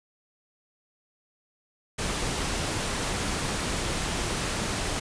pink noise, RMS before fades -29 dBFS, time 1.98-5 s, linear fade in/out 10 ms, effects resampled to 22050 Hz

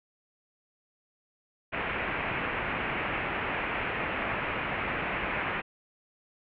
white low-pass noise, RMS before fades -32 dBFS, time 1.72-5.62 s, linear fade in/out 20 ms, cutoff 2600 Hz, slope 48 dB/octave, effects none

